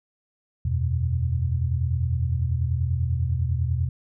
sine chord, E suspended second, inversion none, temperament equal, 82.41 / 92.5 / 123.47 Hz, E2 / F#2 / B2, 0 / 0 / 0 cents, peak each -24 / -29 / -25 dBFS, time 0.65-3.89 s, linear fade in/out 5 ms, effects none

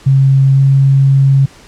sine tone with pitch glide, 135.4 to 136.42 Hz, C#3 to C#3, -40 to -27 cents, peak -5 dBFS, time 0.06-1.46 s, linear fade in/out 10 ms, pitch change +13 cents, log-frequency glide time 0.53-0.6 s, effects pink hiss -40 dBFS RMS until 1.67 s + low-pass 8000 Hz 12 dB/octave

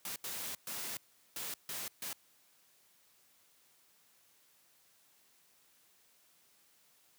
white noise bursts at uneven times, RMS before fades -41 dBFS, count 6, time 0.05-0.16 / 0.24-0.55 / 0.67-0.97 / 1.36-1.54 / 1.69-1.88 / 2.02-2.13 s, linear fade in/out 2 ms, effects white hiss -68 dBFS RMS until 7.18 s + high-pass 100 Hz 12 dB/octave

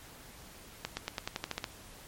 accelerating click train, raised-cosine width 0.2 ms, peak -16 dBFS, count 10, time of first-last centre 0.85-1.642 s, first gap 120 ms, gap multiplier 0.92, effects pink hiss -52 dBFS RMS until 2.07 s + MP3 64 kbps

